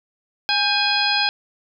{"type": "harmonic tone with a mistuned harmonic", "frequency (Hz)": 830.6, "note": "G#5", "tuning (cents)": 0, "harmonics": [1, 2, 3, 4, 5, 6], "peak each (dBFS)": [-24, -24, -24, -24, -24, -24], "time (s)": [0.49, 1.29], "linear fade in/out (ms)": 0, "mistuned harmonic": 2, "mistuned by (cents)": -82, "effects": []}